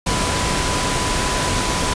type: tone in noise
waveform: sine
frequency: 996 Hz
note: B5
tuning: 14 cents sharp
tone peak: -26 dBFS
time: 0.06-1.94 s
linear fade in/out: 10 ms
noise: pink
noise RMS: -20 dBFS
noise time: 0.06-1.94 s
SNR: -9 dB
effects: resampled to 22050 Hz